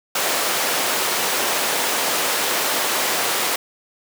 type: high-pass noise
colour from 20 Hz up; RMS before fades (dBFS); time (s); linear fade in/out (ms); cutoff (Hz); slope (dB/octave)
pink; -21; 0.15-3.56; 5; 480; 12
effects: none